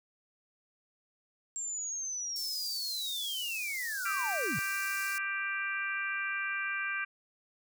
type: linear sweep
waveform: sine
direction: down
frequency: 7459 to 100.9 Hz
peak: -34 dBFS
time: 1.56-4.59 s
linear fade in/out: 0 ms
type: high-pass noise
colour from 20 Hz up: pink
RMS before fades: -42 dBFS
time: 2.36-5.18 s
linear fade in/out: 0 ms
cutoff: 4500 Hz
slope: 48 dB/octave
type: harmonic tone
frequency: 393.4 Hz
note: G4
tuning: 6 cents sharp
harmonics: 3 / 4 / 5 / 6 / 7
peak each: -41 / -34 / -44 / -37 / -45 dBFS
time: 4.05-7.05 s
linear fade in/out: 10 ms
effects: none